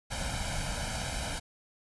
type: noise with comb filter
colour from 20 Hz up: pink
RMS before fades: -34 dBFS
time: 0.1-1.4 s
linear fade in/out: 20 ms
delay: 1.3 ms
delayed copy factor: +0.8
effects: resampled to 24000 Hz